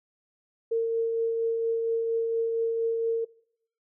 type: tone with tremolo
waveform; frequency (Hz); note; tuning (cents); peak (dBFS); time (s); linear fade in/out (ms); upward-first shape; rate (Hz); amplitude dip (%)
sine; 456.7; A#4; -36; -22; 0.71-3.25; 10; triangle; 4.3; 30
effects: noise-tail reverb RT60 0.7 s tail -23 dB re dry